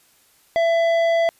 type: tone with tanh clipping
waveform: sine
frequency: 668 Hz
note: E5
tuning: 23 cents sharp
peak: -17 dBFS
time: 0.56-1.29 s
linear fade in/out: 0 ms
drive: 11 dB
effects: white hiss -57 dBFS RMS until 1.39 s + resampled to 32000 Hz